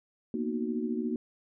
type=chord; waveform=sine; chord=B major seventh; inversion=third; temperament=equal with one note detuned; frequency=233.1 / 246.9 / 306.8 / 370 Hz; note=A#3 / B3 / D#4 / F#4; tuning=0 / 0 / -24 / 0 cents; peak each=-32 / -36 / -36 / -36 dBFS; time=0.34-1.16 s; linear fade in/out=2 ms; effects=none